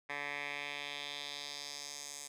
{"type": "tone with band-pass filter sweep", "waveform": "10% pulse", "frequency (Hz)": 143.9, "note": "D3", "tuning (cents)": -35, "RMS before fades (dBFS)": -43, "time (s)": [0.09, 2.28], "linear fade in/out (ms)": 10, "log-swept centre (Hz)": [1800, 7500], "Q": 2.2, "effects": []}